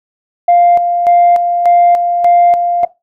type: tone with tremolo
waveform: sine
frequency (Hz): 698.5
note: F5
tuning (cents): 0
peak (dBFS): -3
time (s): 0.48-2.85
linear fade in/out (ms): 5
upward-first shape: square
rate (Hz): 1.7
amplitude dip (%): 55
effects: noise-tail reverb RT60 0.2 s tail -19 dB re dry + tanh soft clip ceiling -1 dBFS